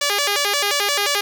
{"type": "tone with vibrato", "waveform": "5% pulse", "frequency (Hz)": 484.1, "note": "B4", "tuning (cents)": -35, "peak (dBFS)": -6, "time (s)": [0.01, 1.21], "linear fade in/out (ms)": 5, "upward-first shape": "square", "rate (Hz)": 5.7, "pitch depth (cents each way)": 300, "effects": []}